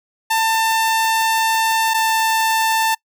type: tone pair in turn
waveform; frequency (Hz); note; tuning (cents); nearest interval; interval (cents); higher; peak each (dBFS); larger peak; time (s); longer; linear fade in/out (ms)
sawtooth; 894 / 890.4; A5 / A5; +27 / +20; unison; 7; first; -11; neither; 0.3-1.94 / 1.94-2.95; first; 10
effects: noise-tail reverb RT60 0.1 s tail -26 dB re dry